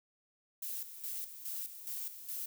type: noise with tremolo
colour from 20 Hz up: violet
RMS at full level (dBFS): -40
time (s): 0.62-2.46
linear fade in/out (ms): 5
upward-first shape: square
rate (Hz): 2.4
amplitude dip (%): 65
effects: none